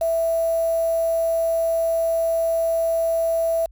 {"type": "tone with quantisation", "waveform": "sine", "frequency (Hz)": 660, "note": "E5", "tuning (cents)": 2, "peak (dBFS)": -18, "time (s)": [0.01, 3.66], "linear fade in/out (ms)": 5, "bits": 6, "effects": ["added 50 Hz sine -45 dBFS peak until 3.71 s"]}